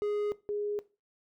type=tone pair in turn; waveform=triangle / sine; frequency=415.3 / 413.9 Hz; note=G#4 / G#4; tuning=0 / -6 cents; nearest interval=unison; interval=6 cents; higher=first; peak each=-26 / -30 dBFS; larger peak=first; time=0.02-0.32 / 0.49-0.79 s; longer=neither; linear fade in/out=0 ms; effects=noise-tail reverb RT60 0.3 s tail -18 dB re dry